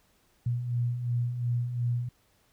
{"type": "beating tone pair", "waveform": "sine", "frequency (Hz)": [118.4, 121.2], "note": ["A#2", "B2"], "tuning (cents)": [27, -32], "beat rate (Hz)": 2.8, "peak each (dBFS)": [-35, -27], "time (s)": [0.46, 2.09], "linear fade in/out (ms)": 5, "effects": ["pink hiss -67 dBFS RMS until 2.52 s"]}